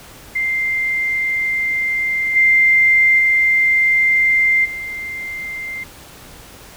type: tone with level steps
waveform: sine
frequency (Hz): 2093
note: C7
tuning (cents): 0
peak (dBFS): -16 / -9 / -11 / -24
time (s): 0.35-5.84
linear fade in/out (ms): 10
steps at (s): 2.35 / 3.18 / 4.64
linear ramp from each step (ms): 20
effects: pink hiss -40 dBFS RMS until 6.76 s